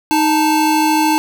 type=tone pair together; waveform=square; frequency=311.1 / 880 Hz; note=D#4 / A5; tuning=0 / 0 cents; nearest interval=octave + tritone; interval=1800 cents; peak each=-15 dBFS; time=0.11-1.18 s; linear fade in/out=0 ms; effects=none